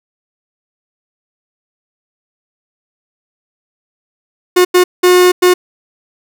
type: tone bursts at uneven times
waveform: 45% pulse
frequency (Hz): 361.2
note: F#4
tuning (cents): -42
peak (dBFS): -5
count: 4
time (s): 4.56-4.65 / 4.74-4.84 / 5.03-5.32 / 5.42-5.54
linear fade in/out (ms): 10
effects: none